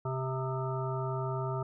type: harmonic tone with a mistuned harmonic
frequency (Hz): 130.81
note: C3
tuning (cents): 0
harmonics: 1 / 3 / 5 / 7 / 9 / 10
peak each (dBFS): -33 / -38 / -40 / -41 / -43 / -43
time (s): 0.05-1.63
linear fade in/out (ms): 5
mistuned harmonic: 9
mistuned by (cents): +44
effects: none